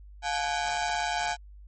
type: ring-modulated tone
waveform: sawtooth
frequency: 784 Hz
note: G5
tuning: in tune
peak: -20 dBFS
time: 0.22-1.37 s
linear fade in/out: 50 ms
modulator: 74.6 Hz
effects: added 50 Hz sine -45 dBFS peak until 1.67 s + MP3 32 kbps